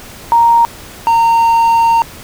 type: tone pair in turn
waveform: sine / triangle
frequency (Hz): 932.3 / 920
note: A#5 / A#5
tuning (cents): 0 / -23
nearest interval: unison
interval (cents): 23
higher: first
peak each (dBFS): -5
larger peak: neither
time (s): 0.32-0.65 / 1.07-2.02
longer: second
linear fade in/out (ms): 0
effects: pink hiss -33 dBFS RMS until 2.23 s